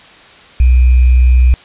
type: tone with sample-and-hold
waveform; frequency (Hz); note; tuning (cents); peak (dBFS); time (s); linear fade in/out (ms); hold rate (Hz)
sine; 62.3; B1; +16; -4; 0.6-1.54; 0; 2450
effects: white hiss -39 dBFS RMS until 1.64 s + resampled to 8000 Hz